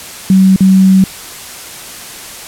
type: tone with dropouts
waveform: sine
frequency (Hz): 190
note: F#3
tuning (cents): +46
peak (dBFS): -3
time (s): 0.3-1.04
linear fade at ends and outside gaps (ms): 2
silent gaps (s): 0.561-0.606
effects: white hiss -28 dBFS RMS until 2.47 s + low-pass 12000 Hz 12 dB/octave

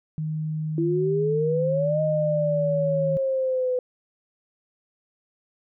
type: tone with pitch glide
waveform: sine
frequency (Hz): 155.56 to 157.73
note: D#3 to D#3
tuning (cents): 0 to +24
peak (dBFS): -25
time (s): 0.18-3.17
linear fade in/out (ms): 0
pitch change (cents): +24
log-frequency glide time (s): 2.1-3.01
type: exponential two-way sweep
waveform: sine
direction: up then down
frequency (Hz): 329.6 to 622.3 to 500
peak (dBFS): -21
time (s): 0.78-3.79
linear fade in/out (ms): 2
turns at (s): 2.01
effects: none

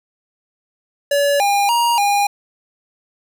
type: tone with pitch steps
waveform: square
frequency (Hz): 570 / 807 / 944 / 812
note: C#5 / G#5 / A#5 / G#5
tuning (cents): +48 / -50 / +22 / -39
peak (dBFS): -14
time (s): 1.11-2.27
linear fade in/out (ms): 5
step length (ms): 290
effects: none

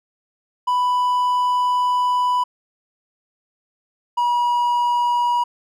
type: tone pair in turn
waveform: triangle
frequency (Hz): 991 / 965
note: B5 / B5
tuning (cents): +6 / -40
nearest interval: unison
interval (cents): 46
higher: first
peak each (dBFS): -14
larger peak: neither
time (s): 0.67-2.44 / 4.17-5.44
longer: first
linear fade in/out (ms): 10
effects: none

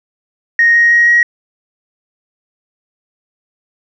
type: tone with pitch steps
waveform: sine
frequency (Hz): 1864.7 / 1875.5 / 1886.4 / 1897.3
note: A#6 / A#6 / A#6 / A#6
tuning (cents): 0 / +10 / +20 / +30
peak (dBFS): -5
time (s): 0.59-1.23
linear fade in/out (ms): 2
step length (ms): 160
effects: tanh soft clip ceiling -1 dBFS

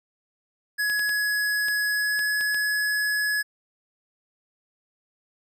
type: tone with pitch glide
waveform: square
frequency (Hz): 1683 to 1692.7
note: G#6 to G#6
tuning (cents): +23 to +33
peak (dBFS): -23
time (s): 0.78-3.43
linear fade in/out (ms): 20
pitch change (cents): +10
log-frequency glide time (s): 1.89-2.24
type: clicks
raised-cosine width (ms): 0.2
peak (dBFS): -20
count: 7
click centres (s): 0.899 / 0.994 / 1.093 / 1.684 / 2.192 / 2.41 / 2.545
effects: none

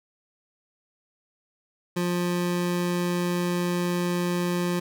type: tone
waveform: 25% pulse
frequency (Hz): 176.2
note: F3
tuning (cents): +16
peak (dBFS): -20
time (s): 1.96-4.8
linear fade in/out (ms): 10
effects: none

